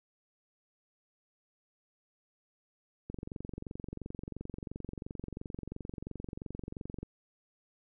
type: click train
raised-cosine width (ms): 3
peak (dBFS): -27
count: 91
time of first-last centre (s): 3.1-7.03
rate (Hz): 22.9
effects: none